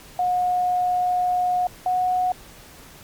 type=tone pair in turn; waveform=sine; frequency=723 / 731.8 Hz; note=F#5 / F#5; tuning=-40 / -19 cents; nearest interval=unison; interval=21 cents; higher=second; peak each=-18 dBFS; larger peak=neither; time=0.19-1.67 / 1.86-2.32 s; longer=first; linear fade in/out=2 ms; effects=pink hiss -45 dBFS RMS until 3.03 s + MP3 96 kbps